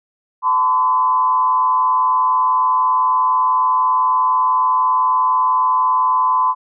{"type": "tone with frequency modulation", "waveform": "sine", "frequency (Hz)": 1017, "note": "C6", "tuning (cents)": -50, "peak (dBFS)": -12, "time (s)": [0.42, 6.55], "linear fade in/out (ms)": 50, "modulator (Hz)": 130, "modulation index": 0.61, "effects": []}